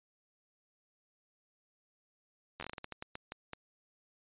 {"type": "slowing click train", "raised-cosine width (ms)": 0.3, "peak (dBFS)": -25, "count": 14, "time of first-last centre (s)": [2.6, 3.533], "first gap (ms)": 11, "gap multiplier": 1.28, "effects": ["resampled to 8000 Hz"]}